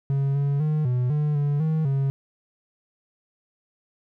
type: tone with pitch steps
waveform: triangle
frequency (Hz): 138.1 / 141.1 / 153.1 / 124.4 / 149.6 / 144.4 / 158 / 136.9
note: C#3 / C#3 / D#3 / B2 / D3 / D3 / D#3 / C#3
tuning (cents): -6 / +31 / -28 / +13 / +32 / -29 / +27 / -21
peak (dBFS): -18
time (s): 0.1-2.1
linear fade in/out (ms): 0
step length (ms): 250
effects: none